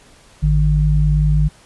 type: tone pair together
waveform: sine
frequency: 53.5 / 150.9 Hz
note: A1 / D3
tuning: -48 / +47 cents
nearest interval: octave + tritone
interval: 1795 cents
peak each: -14 dBFS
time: 0.42-1.49 s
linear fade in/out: 20 ms
effects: pink hiss -48 dBFS RMS until 1.65 s + resampled to 24000 Hz